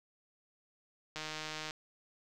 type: click train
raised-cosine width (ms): 0.2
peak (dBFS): -23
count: 86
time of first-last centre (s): 1.16-1.708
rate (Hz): 155
effects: none